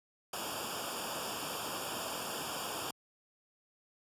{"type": "noise with comb filter", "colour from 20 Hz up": "pink", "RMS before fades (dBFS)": -39, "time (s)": [0.33, 2.91], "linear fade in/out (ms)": 5, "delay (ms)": 0.49, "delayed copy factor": -1, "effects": ["high-pass 80 Hz 12 dB/octave", "resampled to 32000 Hz"]}